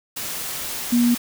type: tone in noise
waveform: sine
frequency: 240 Hz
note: B3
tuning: 49 cents flat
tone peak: -14 dBFS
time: 0.92-1.15 s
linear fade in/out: 10 ms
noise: white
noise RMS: -29 dBFS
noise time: 0.16-1.18 s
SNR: +12 dB
effects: none